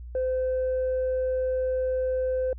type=tone; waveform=sine; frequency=514 Hz; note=C5; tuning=31 cents flat; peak=-22 dBFS; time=0.15-2.53 s; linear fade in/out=2 ms; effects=tanh soft clip ceiling -21 dBFS + added 60 Hz sine -37 dBFS peak until 2.58 s